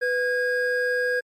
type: tone pair together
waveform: triangle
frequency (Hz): 496.4 / 1635.3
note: B4 / G#6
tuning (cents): +9 / -27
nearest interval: octave + major sixth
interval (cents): 2064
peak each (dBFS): -22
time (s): 0.01-1.21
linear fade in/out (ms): 20
effects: MP3 64 kbps